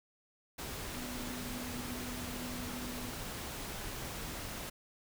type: tone in noise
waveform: sine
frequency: 246.9 Hz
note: B3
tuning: in tune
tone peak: -43 dBFS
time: 0.94-3.11 s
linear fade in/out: 10 ms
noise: pink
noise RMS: -42 dBFS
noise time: 0.58-4.7 s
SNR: -4 dB
effects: none